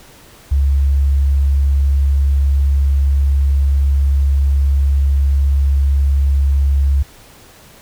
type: tone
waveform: sine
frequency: 69.3 Hz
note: C#2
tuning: in tune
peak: -10 dBFS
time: 0.51-7.03 s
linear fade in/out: 10 ms
effects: pink hiss -43 dBFS RMS until 7.81 s